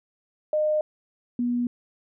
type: tone pair in turn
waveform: sine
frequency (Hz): 611 / 242.5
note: D#5 / B3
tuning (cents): -32 / -31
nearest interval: octave + major third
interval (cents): 1599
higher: first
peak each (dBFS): -20 / -22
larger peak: first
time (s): 0.53-0.81 / 1.39-1.67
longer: neither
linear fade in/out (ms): 2
effects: none